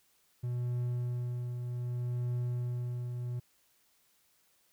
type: tone with tremolo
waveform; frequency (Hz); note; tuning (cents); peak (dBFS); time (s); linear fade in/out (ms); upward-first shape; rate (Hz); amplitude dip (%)
triangle; 122.3; B2; -16; -28; 0.43-3.4; 10; triangle; 0.65; 45
effects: white hiss -70 dBFS RMS until 4.72 s